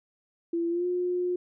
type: tone with pitch glide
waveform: sine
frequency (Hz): 337.9 to 358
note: E4 to F4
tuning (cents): +43 to +43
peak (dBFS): -25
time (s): 0.53-1.36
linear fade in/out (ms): 5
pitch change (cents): +100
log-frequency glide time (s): 0.69-0.86
effects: none